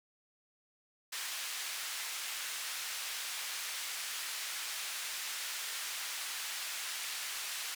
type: band-pass noise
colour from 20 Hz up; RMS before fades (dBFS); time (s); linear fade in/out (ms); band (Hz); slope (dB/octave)
pink; -40; 1.12-7.75; 10; 1800 to 13000; 12
effects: none